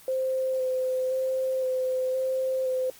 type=tone with vibrato; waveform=sine; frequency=518 Hz; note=C5; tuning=17 cents flat; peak=-24 dBFS; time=0.08-2.9 s; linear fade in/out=2 ms; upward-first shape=square; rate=0.97 Hz; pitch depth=13 cents each way; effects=white hiss -51 dBFS RMS until 2.99 s + Opus 24 kbps